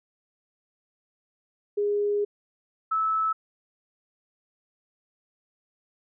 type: tone pair in turn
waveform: sine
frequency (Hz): 411.2 / 1305.5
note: G#4 / E6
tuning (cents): -17 / -17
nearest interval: octave + minor sixth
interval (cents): 2000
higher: second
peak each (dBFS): -22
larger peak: neither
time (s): 1.77-2.25 / 2.91-3.33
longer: first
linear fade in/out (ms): 10
effects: none